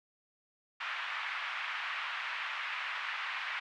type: band-pass noise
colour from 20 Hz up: white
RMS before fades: -38 dBFS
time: 0.8-3.6 s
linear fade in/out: 10 ms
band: 1000 to 2600 Hz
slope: 24 dB/octave
effects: none